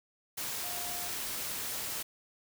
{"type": "tone in noise", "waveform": "sine", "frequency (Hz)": 708, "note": "F5", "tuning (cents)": 23, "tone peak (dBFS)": -45, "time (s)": [0.63, 1.09], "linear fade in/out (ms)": 10, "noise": "white", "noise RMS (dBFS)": -37, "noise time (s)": [0.37, 2.03], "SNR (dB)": -11, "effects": []}